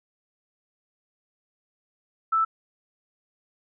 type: tone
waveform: sine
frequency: 1319 Hz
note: E6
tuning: 1 cent sharp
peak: -19 dBFS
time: 2.32-2.45 s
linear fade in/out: 10 ms
effects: none